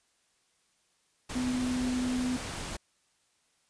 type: tone in noise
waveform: sine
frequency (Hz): 251.2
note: B3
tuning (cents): +30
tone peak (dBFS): -28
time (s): 1.35-2.37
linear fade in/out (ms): 10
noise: pink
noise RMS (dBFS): -38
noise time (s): 1.29-2.77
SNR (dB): +7
effects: white hiss -71 dBFS RMS until 3.69 s + resampled to 22050 Hz